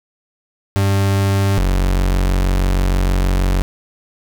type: tone pair in turn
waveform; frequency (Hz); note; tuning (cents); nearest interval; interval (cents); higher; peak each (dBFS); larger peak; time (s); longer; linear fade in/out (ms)
40% pulse; 98.4 / 46.33; G2 / F#1; +7 / +3; octave + minor second; 1304; first; -12; neither; 0.76-1.58 / 1.58-3.62; second; 0
effects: none

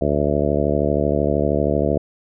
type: harmonic tone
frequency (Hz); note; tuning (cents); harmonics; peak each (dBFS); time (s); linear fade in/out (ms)
72.9; D2; -12; 1 / 2 / 3 / 4 / 5 / 6 / 7 / 8 / 9; -25 / -25 / -25 / -25 / -25 / -25 / -25 / -25 / -25; 0.01-1.98; 5
effects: none

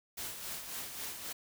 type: noise with tremolo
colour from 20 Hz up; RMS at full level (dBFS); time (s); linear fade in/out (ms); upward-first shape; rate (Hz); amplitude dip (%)
white; -40; 0.17-1.33; 10; sine; 3.7; 50
effects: none

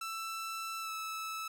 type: tone with pitch glide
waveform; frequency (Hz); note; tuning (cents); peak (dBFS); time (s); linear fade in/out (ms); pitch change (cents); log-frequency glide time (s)
sawtooth; 1329 to 1307.7; E6 to E6; +14 to -14; -34; 0.01-1.48; 5; -28; 0.8-0.91
effects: none

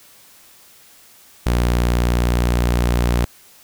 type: tone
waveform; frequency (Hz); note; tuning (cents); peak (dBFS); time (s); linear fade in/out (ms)
sawtooth; 59.8; A#1; +45; -11; 1.46-3.25; 5
effects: white hiss -48 dBFS RMS until 3.63 s

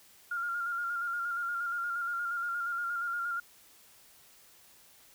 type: tone with vibrato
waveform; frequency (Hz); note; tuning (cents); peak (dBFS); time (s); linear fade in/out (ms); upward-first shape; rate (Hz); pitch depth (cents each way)
sine; 1400; F6; +4; -31; 0.31-3.4; 5; square; 8.5; 28
effects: white hiss -59 dBFS RMS until 5.14 s

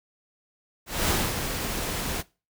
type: noise with ADSR envelope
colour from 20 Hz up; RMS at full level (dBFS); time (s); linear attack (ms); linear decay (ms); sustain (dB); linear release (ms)
pink; -23; 0.86-2.23; 220; 250; -7; 33
effects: noise-tail reverb RT60 0.3 s tail -21 dB re dry

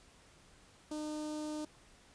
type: tone with notch filter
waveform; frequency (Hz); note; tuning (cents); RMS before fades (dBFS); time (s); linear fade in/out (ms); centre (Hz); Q
sawtooth; 304.1; D#4; -40; -40; 0.91-1.65; 5; 2000; 0.52
effects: pink hiss -62 dBFS RMS until 2.14 s + resampled to 22050 Hz

